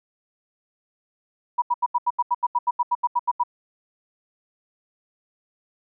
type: tone bursts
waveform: sine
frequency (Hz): 970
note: B5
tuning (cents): -31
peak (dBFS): -17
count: 16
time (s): 1.58-3.436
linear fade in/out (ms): 10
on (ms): 41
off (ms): 80
effects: none